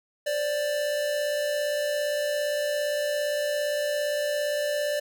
square tone pair together, 530 / 587.5 Hz, C5 / D5, +22 / +1 cents, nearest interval major second, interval 179 cents, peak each -36 / -26 dBFS, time 0.26-5 s, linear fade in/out 10 ms, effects none

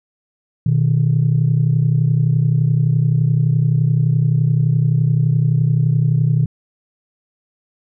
sine tone pair together, 122.3 / 153.99 Hz, B2 / D#3, -16 / -18 cents, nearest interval major third, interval 398 cents, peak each -14 dBFS, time 0.66-6.46 s, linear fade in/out 5 ms, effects tanh soft clip ceiling -6 dBFS

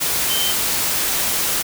sine tone in noise, 3100 Hz, G7, 20 cents flat, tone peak -21 dBFS, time 0.29-0.53 s, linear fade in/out 20 ms, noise white, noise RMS -20 dBFS, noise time 0-1.63 s, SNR -4 dB, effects none

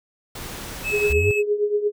pink noise, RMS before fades -34 dBFS, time 0.35-1.13 s, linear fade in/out 5 ms
triangle tone with vibrato, 2586 Hz, E7, 34 cents flat, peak -21 dBFS, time 0.83-1.43 s, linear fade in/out 50 ms, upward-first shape sine, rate 4.6 Hz, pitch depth 10 cents each way
sine tone with tremolo, 415.3 Hz, G#4, in tune, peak -15 dBFS, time 0.91-1.92 s, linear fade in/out 50 ms, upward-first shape triangle, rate 8.6 Hz, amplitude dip 80%
triangle linear sweep, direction up, 67 to 103.7 Hz, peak -18 dBFS, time 1.1-1.31 s, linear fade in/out 0 ms
effects none

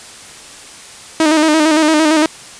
sawtooth tone with vibrato, 311.1 Hz, D#4, in tune, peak -5 dBFS, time 1.2-2.26 s, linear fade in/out 2 ms, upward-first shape square, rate 8.8 Hz, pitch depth 49 cents each way, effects white hiss -35 dBFS RMS until 2.59 s + resampled to 22050 Hz

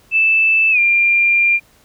sine tone with pitch glide, 2637 to 2390 Hz, E7 to D7, 0 to +30 cents, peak -10 dBFS, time 0.11-1.6 s, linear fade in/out 50 ms, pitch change -170 cents, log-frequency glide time 0.71-0.79 s, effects pink hiss -52 dBFS RMS until 1.84 s

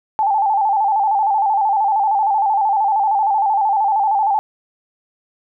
sine tone with vibrato, 830.6 Hz, G#5, in tune, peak -13 dBFS, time 0.19-4.39 s, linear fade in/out 0 ms, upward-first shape square, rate 13 Hz, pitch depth 80 cents each way, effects none

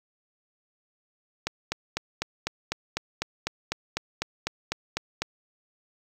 click train, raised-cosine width 0.2 ms, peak -10 dBFS, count 16, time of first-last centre 1.47-5.22 s, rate 4 Hz, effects 8-bit

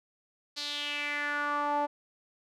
sawtooth tone with band-pass filter sweep, 291.7 Hz, D4, 12 cents flat, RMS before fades -32 dBFS, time 0.56-1.87 s, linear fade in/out 20 ms, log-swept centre 4500 to 760 Hz, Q 4, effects none

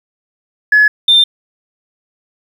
sine tone pair in turn, 1700 / 3593 Hz, G#6 / A7, +40 / +36 cents, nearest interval octave + minor second, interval 1296 cents, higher second, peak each -4 dBFS, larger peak neither, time 0.72-0.88 / 1.08-1.24 s, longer neither, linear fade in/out 5 ms, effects tanh soft clip ceiling -1 dBFS + 7-bit

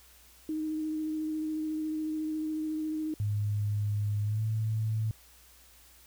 sine tone with vibrato, 311.1 Hz, D#4, in tune, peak -30 dBFS, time 0.49-3.14 s, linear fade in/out 2 ms, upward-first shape sine, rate 14 Hz, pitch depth 14 cents each way
sine tone with pitch glide, 103.83 to 109.81 Hz, G#2 to A2, 0 to -3 cents, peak -27 dBFS, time 3.2-5.11 s, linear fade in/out 0 ms, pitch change +97 cents, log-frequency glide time 4.24-4.42 s
effects added 60 Hz sine -61 dBFS peak until 6.06 s + white hiss -58 dBFS RMS until 6.06 s

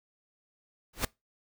pink noise with exponential growth, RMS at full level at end -24 dBFS, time 0.93-1.05 s, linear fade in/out 5 ms, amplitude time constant 25 ms, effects noise-tail reverb RT60 0.2 s tail -23 dB re dry

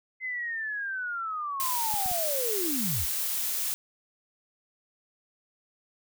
sine linear sweep, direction down, 2069 to 44.67 Hz, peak -30 dBFS, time 0.2-3.07 s, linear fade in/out 50 ms
blue noise, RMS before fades -30 dBFS, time 1.6-3.74 s, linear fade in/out 0 ms
clicks, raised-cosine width 5 ms, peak -30 dBFS, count 3, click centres 1.94 / 2.06 / 2.115 s
effects none

